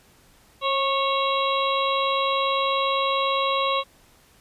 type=harmonic tone with a mistuned harmonic; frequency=550 Hz; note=C#5; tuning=14 cents flat; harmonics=1 / 2 / 4 / 5 / 6 / 7; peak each=-26 / -23 / -34 / -31 / -32 / -30 dBFS; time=0.61-3.84 s; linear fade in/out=50 ms; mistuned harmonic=1; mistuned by=-24 cents; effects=pink hiss -56 dBFS RMS until 4.4 s + resampled to 32000 Hz